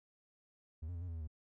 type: tone with pitch steps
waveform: triangle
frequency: 78.7 / 88.6 / 84.1 / 90.1 / 83.3 / 81.4 / 77 Hz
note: D#2 / F2 / E2 / F#2 / E2 / E2 / D#2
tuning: +20 / +25 / +35 / -45 / +19 / -21 / -17 cents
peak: -38 dBFS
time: 0.82-1.275 s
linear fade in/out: 10 ms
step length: 65 ms
effects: none